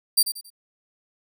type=tone with echo; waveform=15% pulse; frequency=4699 Hz; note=D8; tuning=in tune; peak=-8 dBFS; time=0.17-0.23 s; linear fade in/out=10 ms; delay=91 ms; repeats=3; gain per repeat=-10 dB; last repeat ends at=0.503 s; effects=none